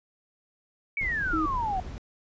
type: exponential sweep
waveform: sine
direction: down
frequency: 2304 to 723 Hz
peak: -26 dBFS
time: 0.97-1.8 s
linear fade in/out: 2 ms
type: noise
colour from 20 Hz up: brown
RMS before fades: -36 dBFS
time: 1.01-1.98 s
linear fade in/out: 0 ms
type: tone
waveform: sine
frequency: 316.6 Hz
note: D#4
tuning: 30 cents sharp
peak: -26 dBFS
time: 1.33-1.46 s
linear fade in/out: 5 ms
effects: resampled to 16000 Hz